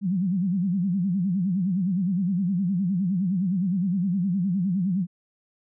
sine tone with vibrato, 185.6 Hz, F#3, 6 cents sharp, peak -21 dBFS, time 0.01-5.07 s, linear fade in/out 50 ms, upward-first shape sine, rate 9.7 Hz, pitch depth 160 cents each way, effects none

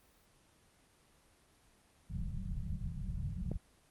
pink low-pass noise, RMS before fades -39 dBFS, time 2.09-3.58 s, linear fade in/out 20 ms, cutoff 200 Hz, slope 96 dB/octave
click, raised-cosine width 2 ms, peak -27 dBFS, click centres 3.516 s
effects pink hiss -67 dBFS RMS until 3.9 s + Opus 24 kbps

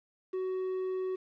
triangle tone with quantisation, 373.6 Hz, F#4, 17 cents sharp, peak -29 dBFS, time 0.33-1.16 s, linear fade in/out 10 ms, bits 9, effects low-pass 3000 Hz 12 dB/octave

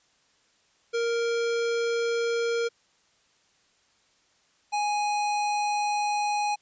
square tone pair in turn, 466.2 / 830.7 Hz, A#4 / G#5, 0 / 0 cents, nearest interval minor seventh, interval 1000 cents, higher second, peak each -25 dBFS, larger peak neither, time 0.93-2.69 / 4.72-6.56 s, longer second, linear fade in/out 20 ms, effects white hiss -65 dBFS RMS until 6.61 s + resampled to 16000 Hz

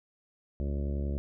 harmonic tone, 70.6 Hz, C#2, 32 cents sharp, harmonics 1 / 2 / 3 / 4 / 5 / 6 / 7 / 8 / 9, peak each -30 / -39 / -39 / -45 / -43 / -49 / -50 / -47 / -54 dBFS, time 0.6-1.18 s, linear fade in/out 0 ms, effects none

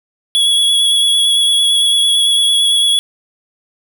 square tone with vibrato, 3363 Hz, G#7, 21 cents sharp, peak -10 dBFS, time 0.35-2.99 s, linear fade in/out 0 ms, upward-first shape sine, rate 8.9 Hz, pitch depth 16 cents each way, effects none

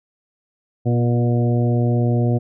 harmonic tone with a mistuned harmonic, 120.1 Hz, B2, 48 cents flat, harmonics 1 / 2 / 3 / 4 / 5 / 6, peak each -16 / -22 / -26 / -28 / -30 / -32 dBFS, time 0.85-2.39 s, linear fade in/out 20 ms, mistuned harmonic 3, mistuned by -20 cents, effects none

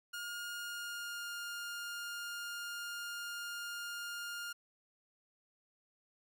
sawtooth tone with pitch glide, 1423 to 1410.7 Hz, F6 to F6, +32 to +17 cents, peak -37 dBFS, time 0.13-4.53 s, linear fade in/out 10 ms, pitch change -15 cents, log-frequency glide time 0.53-1.32 s, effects none

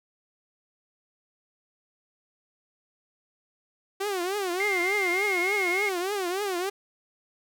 sawtooth tone with vibrato, 380 Hz, F#4, 46 cents sharp, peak -23 dBFS, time 4-6.7 s, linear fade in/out 10 ms, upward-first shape triangle, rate 3.4 Hz, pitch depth 190 cents each way
sine tone with pitch glide, 2100 to 2152 Hz, C7 to C7, +6 to +48 cents, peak -25 dBFS, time 4.6-5.89 s, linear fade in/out 2 ms, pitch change +42 cents, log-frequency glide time 5-5.37 s
effects none

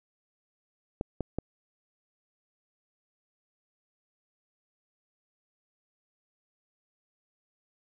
clicks, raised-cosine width 2 ms, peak -17 dBFS, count 3, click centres 1.011 / 1.207 / 1.386 s, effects none

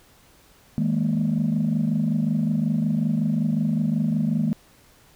sine chord, D# suspended fourth, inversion none, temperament equal with one note detuned, 159.29 / 207.7 / 233.1 Hz, D#3 / G#3 / A#3, +41 / 0 / 0 cents, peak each -23 dBFS, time 0.78-4.53 s, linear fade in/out 0 ms, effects tanh soft clip ceiling -14 dBFS + pink hiss -55 dBFS RMS until 5.15 s

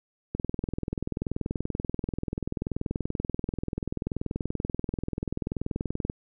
click train, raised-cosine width 3 ms, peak -16 dBFS, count 120, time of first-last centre 0.35-6.099 s, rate 20.7 Hz, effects none

